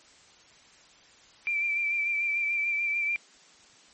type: tone with vibrato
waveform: sine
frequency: 2349 Hz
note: D7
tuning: in tune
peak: -25 dBFS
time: 1.47-3.16 s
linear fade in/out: 0 ms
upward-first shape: sine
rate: 6.8 Hz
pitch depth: 31 cents each way
effects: white hiss -56 dBFS RMS until 3.93 s + MP3 32 kbps